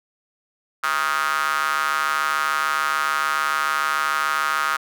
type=tone with high-pass filter; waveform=square; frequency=73.42 Hz; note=D2; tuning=in tune; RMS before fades=-22 dBFS; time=0.83-4.77 s; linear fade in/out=10 ms; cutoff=1300 Hz; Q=5.9; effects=none